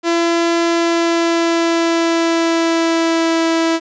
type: tone with pitch glide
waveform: sawtooth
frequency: 337.6 to 328.7 Hz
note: E4 to E4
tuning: +41 to -5 cents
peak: -9 dBFS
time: 0.03-3.8 s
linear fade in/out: 50 ms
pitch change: -46 cents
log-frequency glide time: 0.66-3.45 s
effects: resampled to 16000 Hz + 8-bit